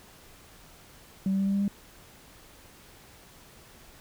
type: tone with pitch steps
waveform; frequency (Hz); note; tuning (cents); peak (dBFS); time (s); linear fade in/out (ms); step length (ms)
sine; 192.2 / 193.87 / 195.56 / 197.26 / 198.98 / 200.7; G3 / G3 / G3 / G3 / G3 / G3; -34 / -19 / -4 / +11 / +26 / +41; -22; 1.26-1.68; 2; 70
effects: tanh soft clip ceiling -20 dBFS + pink hiss -53 dBFS RMS until 4 s